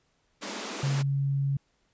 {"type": "high-pass noise", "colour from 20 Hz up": "pink", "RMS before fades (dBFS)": -36, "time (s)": [0.41, 1.03], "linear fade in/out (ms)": 20, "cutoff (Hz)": 190, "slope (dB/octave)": 96}
{"type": "tone", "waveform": "sine", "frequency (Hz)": 138.59, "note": "C#3", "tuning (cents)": 0, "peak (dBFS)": -24, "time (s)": [0.83, 1.57], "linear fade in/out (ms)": 5}
{"effects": ["pink hiss -71 dBFS RMS until 1.93 s", "resampled to 16000 Hz"]}